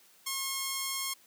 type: tone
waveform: 5% pulse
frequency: 1079 Hz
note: C#6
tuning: 47 cents flat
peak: -20 dBFS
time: 0.26-1.14 s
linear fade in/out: 10 ms
effects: white hiss -61 dBFS RMS until 1.26 s + high-pass 150 Hz 12 dB/octave